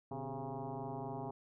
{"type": "tone with frequency modulation", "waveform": "sine", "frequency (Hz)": 280, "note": "C#4", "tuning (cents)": 18, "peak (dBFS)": -39, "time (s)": [0.11, 1.31], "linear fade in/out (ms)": 5, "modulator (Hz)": 134, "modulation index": 5, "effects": []}